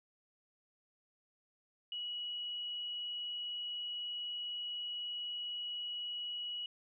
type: tone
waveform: sine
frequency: 2921 Hz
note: F#7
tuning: 23 cents flat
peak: -38 dBFS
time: 1.92-6.66 s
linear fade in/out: 2 ms
effects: none